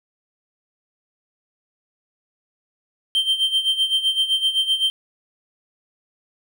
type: tone with tremolo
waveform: triangle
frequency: 3136 Hz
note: G7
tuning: in tune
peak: -13 dBFS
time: 3.15-4.9 s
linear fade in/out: 0 ms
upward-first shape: sine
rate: 7.8 Hz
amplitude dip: 75%
effects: none